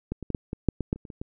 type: clicks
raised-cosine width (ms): 3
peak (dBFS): -16 / -23 / -17 / -13 / -18 / -7 / -15 / -11 / -30 / -30 / -27 / -21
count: 12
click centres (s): 0.12 / 0.227 / 0.303 / 0.348 / 0.531 / 0.687 / 0.807 / 0.929 / 0.96 / 1.052 / 1.102 / 1.215
effects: none